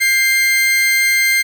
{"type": "tone pair together", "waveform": "40% pulse", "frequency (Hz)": [1600, 2099], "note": ["G6", "C7"], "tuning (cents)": [35, 5], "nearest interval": "perfect fourth", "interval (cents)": 470, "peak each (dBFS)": [-21, -11], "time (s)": [0, 1.43], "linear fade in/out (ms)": 20, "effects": []}